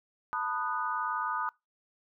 sine chord, B dominant seventh, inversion third, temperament just, 889 / 987.8 / 1234.7 / 1481.6 Hz, A5 / B5 / D#6 / F#6, +18 / 0 / -14 / +2 cents, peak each -37 / -36 / -33 / -37 dBFS, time 0.33-1.49 s, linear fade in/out 0 ms, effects noise-tail reverb RT60 0.2 s tail -22 dB re dry

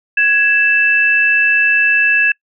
sine tone pair together, 1666 / 2645 Hz, G#6 / E7, +5 / +5 cents, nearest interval minor sixth, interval 800 cents, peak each -12 dBFS, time 0.17-2.32 s, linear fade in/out 5 ms, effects noise-tail reverb RT60 0.1 s tail -26 dB re dry

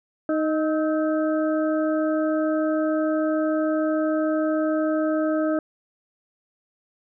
harmonic tone with a mistuned harmonic, 311.1 Hz, D#4, in tune, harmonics 1 / 2 / 4 / 5, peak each -22 / -24 / -33 / -36 dBFS, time 0.29-5.59 s, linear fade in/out 2 ms, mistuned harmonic 4, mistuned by +59 cents, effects none

